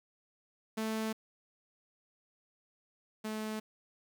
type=tone pair in turn; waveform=sawtooth; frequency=220 / 216.5 Hz; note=A3 / A3; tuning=0 / -28 cents; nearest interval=unison; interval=28 cents; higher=first; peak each=-29 / -32 dBFS; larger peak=first; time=0.77-1.13 / 3.24-3.6 s; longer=neither; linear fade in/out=10 ms; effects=11-bit